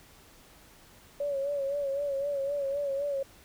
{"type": "tone with vibrato", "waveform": "sine", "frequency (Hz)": 561, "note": "C#5", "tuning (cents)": 21, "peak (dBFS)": -28, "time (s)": [1.2, 3.23], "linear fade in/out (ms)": 5, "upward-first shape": "sine", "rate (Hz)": 3.9, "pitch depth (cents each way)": 56, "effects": ["pink hiss -56 dBFS RMS until 3.44 s"]}